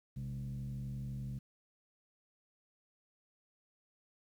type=tone with frequency modulation; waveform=sine; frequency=130.81 Hz; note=C3; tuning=in tune; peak=-37 dBFS; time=0.16-1.39 s; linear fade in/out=10 ms; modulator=72 Hz; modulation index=0.8; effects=tanh soft clip ceiling -35 dBFS + 11-bit